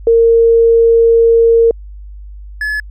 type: tone pair in turn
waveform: sine / triangle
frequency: 460 / 1711.8 Hz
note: A#4 / A6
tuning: -23 / -48 cents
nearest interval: octave + major seventh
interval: 2275 cents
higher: second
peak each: -5 / -13 dBFS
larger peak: first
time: 0.07-1.71 / 2.61-2.8 s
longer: first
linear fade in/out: 2 ms
effects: added 50 Hz sine -28 dBFS peak until 2.9 s